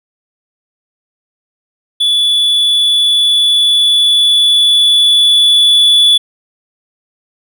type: tone with level ramp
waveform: triangle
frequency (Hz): 3442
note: A7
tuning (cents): -39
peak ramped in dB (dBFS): -7 to -3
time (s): 2-6.18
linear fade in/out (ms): 10
effects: none